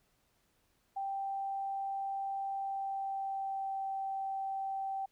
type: tone with pitch glide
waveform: sine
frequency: 784 to 777.2 Hz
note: G5 to G5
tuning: 0 to -15 cents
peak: -34 dBFS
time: 0.96-5.06 s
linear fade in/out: 10 ms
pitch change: -15 cents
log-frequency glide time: 2.53-3.86 s
effects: pink hiss -74 dBFS RMS until 5.11 s